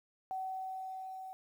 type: tone with level ramp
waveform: sine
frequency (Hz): 757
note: F#5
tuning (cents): +39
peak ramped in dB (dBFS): -35 to -43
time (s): 0.31-1.33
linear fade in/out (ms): 0
effects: 11-bit